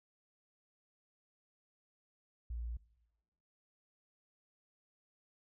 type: tone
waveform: sine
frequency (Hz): 58.27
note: A#1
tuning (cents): 0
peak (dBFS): -38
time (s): 2.5-2.77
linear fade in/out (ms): 5
effects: noise-tail reverb RT60 1.0 s tail -20 dB re dry